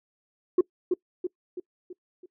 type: tone with echo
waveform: sine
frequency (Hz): 360.9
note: F#4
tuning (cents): -43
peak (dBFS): -13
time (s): 0.58-0.61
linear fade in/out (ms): 5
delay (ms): 330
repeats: 5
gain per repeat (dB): -6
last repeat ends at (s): 2.26
effects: noise-tail reverb RT60 0.1 s tail -24 dB re dry + tanh soft clip ceiling -14 dBFS